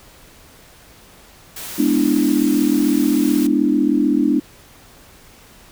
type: noise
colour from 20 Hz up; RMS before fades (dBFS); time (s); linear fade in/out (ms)
white; -31; 1.56-3.47; 5
type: chord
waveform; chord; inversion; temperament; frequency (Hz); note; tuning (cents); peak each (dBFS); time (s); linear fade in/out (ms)
sine; E dominant seventh; first; equal; 207.7 / 246.9 / 293.7 / 329.6; G#3 / B3 / D4 / E4; 0 / 0 / 0 / 0; -22 / -19 / -16 / -21; 1.78-4.4; 10
effects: pink hiss -46 dBFS RMS until 5.71 s